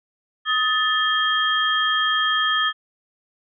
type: tone cluster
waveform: sine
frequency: 1262 / 1758 / 3222 Hz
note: D#6 / A6 / G7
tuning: +24 / -2 / +47 cents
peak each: -22 dBFS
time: 0.45-2.73 s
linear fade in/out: 50 ms
effects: none